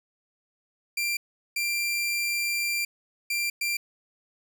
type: tone bursts at uneven times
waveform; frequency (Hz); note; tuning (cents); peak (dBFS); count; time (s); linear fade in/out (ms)
sawtooth; 2371; D7; +16; -22; 4; 0.97-1.17 / 1.56-2.85 / 3.3-3.5 / 3.61-3.77; 5
effects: none